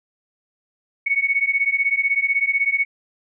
sine beating tone pair, 2213 / 2229 Hz, C#7 / C#7, -3 / +9 cents, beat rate 16 Hz, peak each -20 dBFS, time 1.06-2.85 s, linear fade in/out 10 ms, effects none

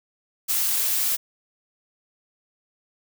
blue noise, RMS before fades -23 dBFS, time 0.48-1.17 s, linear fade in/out 20 ms, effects none

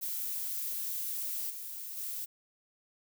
violet noise with level steps, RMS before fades -36 / -42 / -38 dBFS, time 0.01-2.26 s, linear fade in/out 20 ms, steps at 1.5 / 1.97 s, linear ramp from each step 2 ms, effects none

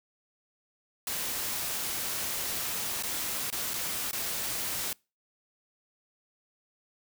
white noise with dropouts, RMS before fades -33 dBFS, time 1.07-4.93 s, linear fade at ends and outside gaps 2 ms, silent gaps 3.026-3.034 / 3.503-3.525 / 3.735-3.739 / 4.112-4.13 s, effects noise-tail reverb RT60 0.3 s tail -26 dB re dry

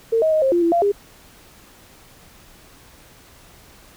sine tone with pitch steps, 454.5 / 633 / 624 / 533 / 347.1 / 336.5 / 686 / 405 Hz, A#4 / D#5 / D#5 / C5 / F4 / E4 / F5 / G#4, -44 / +30 / +5 / +32 / -11 / +36 / -31 / -43 cents, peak -14 dBFS, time 0.12-0.92 s, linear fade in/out 10 ms, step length 100 ms, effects pink hiss -48 dBFS RMS until 3.96 s

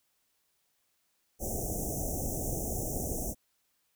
pink band-stop noise, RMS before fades -34 dBFS, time 1.39-3.35 s, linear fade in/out 50 ms, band 780 to 5800 Hz, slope 96 dB/octave, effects white hiss -75 dBFS RMS until 3.95 s

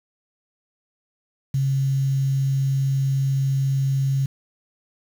sine tone with quantisation, 135.6 Hz, C#3, 38 cents flat, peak -18 dBFS, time 1.54-4.26 s, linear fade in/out 5 ms, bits 7, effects none

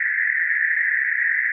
pink band-pass noise, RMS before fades -21 dBFS, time 0-1.52 s, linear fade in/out 5 ms, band 1700 to 2000 Hz, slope 96 dB/octave, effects none

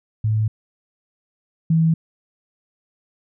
sine tone pair in turn, 108.6 / 162.36 Hz, A2 / E3, -22 / -26 cents, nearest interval perfect fifth, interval 696 cents, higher second, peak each -16 / -13 dBFS, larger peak second, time 0.24-0.48 / 1.7-1.94 s, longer neither, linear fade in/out 5 ms, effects none

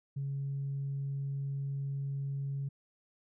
sine tone, 138.59 Hz, C#3, in tune, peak -32 dBFS, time 0.16-2.69 s, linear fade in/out 10 ms, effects tanh soft clip ceiling -29 dBFS

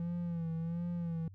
triangle tone with vibrato, 168.5 Hz, E3, 38 cents sharp, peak -32 dBFS, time 0-1.28 s, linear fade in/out 2 ms, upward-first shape sine, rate 1.4 Hz, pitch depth 56 cents each way, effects added 96 Hz sine -50 dBFS peak until 1.34 s

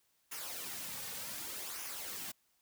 white noise with flanger, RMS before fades -43 dBFS, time 0.31-2.32 s, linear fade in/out 10 ms, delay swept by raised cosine 0.24 to 3.04 ms, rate 0.66 Hz, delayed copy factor -0.55, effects white hiss -75 dBFS RMS until 2.61 s

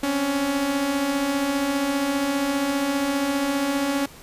sawtooth beating tone pair, 265.7 / 280.7 Hz, C4 / C#4, +27 / +22 cents, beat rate 15 Hz, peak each -26 / -18 dBFS, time 0.03-4.06 s, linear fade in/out 5 ms, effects pink hiss -45 dBFS RMS until 4.22 s + resampled to 32000 Hz

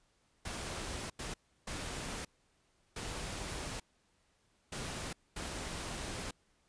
pink noise bursts at uneven times, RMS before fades -41 dBFS, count 6, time 0.45-1.1 / 1.19-1.34 / 1.67-2.25 / 2.96-3.8 / 4.72-5.13 / 5.36-6.31 s, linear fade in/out 5 ms, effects pink hiss -73 dBFS RMS until 6.68 s + resampled to 22050 Hz

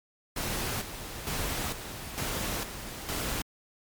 pink noise with tremolo, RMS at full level -32 dBFS, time 0.36-3.42 s, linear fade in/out 5 ms, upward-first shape square, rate 1.1 Hz, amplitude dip 60%, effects MP3 96 kbps

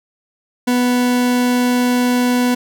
40% pulse tone, 246.9 Hz, B3, in tune, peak -12 dBFS, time 0.67-2.55 s, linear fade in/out 10 ms, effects none

